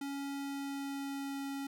square tone with pitch glide, 279 to 276.4 Hz, C#4 to C#4, +11 to -5 cents, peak -38 dBFS, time 0.01-1.67 s, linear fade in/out 5 ms, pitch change -16 cents, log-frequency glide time 0.35-1.45 s, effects none

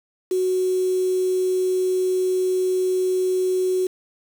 sine tone with quantisation, 370 Hz, F#4, in tune, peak -18 dBFS, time 0.31-3.87 s, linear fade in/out 5 ms, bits 6, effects none

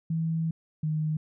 sine tone pair in turn, 162.6 / 154.9 Hz, E3 / D#3, -23 / -7 cents, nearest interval minor second, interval 84 cents, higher first, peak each -25 dBFS, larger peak neither, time 0.1-0.51 / 0.83-1.17 s, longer first, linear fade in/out 5 ms, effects none

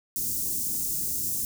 white band-stop noise, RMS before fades -29 dBFS, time 0.16-1.45 s, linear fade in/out 0 ms, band 320 to 6300 Hz, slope 24 dB/octave, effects none

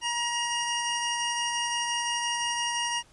25% pulse tone pair together, 949.6 / 2843 Hz, A#5 / F7, +32 / +30 cents, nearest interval octave + perfect fifth, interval 1898 cents, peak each -26 dBFS, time 0.01-3.03 s, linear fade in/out 50 ms, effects pink hiss -59 dBFS RMS until 3.12 s + resampled to 24000 Hz

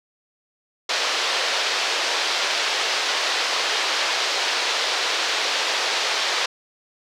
white band-pass noise, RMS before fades -23 dBFS, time 0.89-6.46 s, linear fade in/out 5 ms, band 410 to 5000 Hz, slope 24 dB/octave, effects none

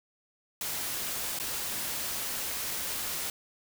white noise with dropouts, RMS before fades -34 dBFS, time 0.61-3.3 s, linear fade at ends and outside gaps 2 ms, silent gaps 1.389-1.398 s, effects none

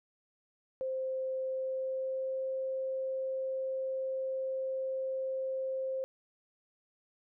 sine tone with pitch glide, 523.3 to 527.2 Hz, C5 to C5, 0 to +13 cents, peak -32 dBFS, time 0.81-6.04 s, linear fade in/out 0 ms, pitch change +13 cents, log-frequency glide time 1.42-2.46 s, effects none

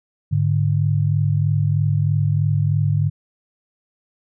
sine tone pair together, 103.83 / 146.97 Hz, G#2 / D3, 0 / +2 cents, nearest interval tritone, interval 602 cents, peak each -18 dBFS, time 0.31-3.1 s, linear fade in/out 20 ms, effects none

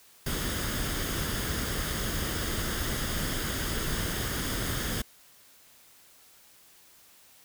pink noise with comb filter, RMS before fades -31 dBFS, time 0.26-5.02 s, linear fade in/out 5 ms, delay 0.6 ms, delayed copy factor +0.5, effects white hiss -57 dBFS RMS until 7.44 s

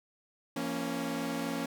sawtooth chord, Bb minor, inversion second, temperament equal with one note detuned, 170.63 / 233.1 / 277.2 Hz, F3 / Bb3 / Db4, -40 / 0 / 0 cents, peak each -36 / -33 / -31 dBFS, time 0.56-1.66 s, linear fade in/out 5 ms, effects none

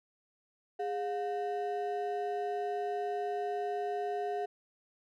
triangle ring-modulated tone, 563 Hz, C#5, 27 cents sharp, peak -27 dBFS, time 0.79-4.46 s, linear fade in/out 10 ms, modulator 152 Hz, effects none

